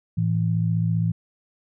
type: tone pair together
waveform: sine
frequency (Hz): 110.52 / 165.6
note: A2 / E3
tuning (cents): +8 / +8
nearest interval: perfect fifth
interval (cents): 700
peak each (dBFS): -22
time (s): 0.17-1.12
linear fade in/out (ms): 10
effects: none